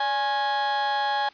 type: tone with amplitude modulation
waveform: 35% pulse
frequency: 830.6 Hz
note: G#5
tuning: in tune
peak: -18 dBFS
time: 0-1.29 s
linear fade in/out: 5 ms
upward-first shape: sine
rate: 254 Hz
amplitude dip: 65%
effects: white hiss -52 dBFS RMS until 1.33 s + resampled to 11025 Hz